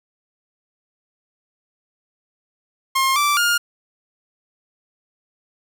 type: tone with pitch steps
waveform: sawtooth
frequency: 1067 / 1168 / 1415 Hz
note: C6 / D6 / F6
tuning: +34 / -10 / +22 cents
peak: -12 dBFS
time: 2.95-3.58 s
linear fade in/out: 10 ms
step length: 210 ms
effects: none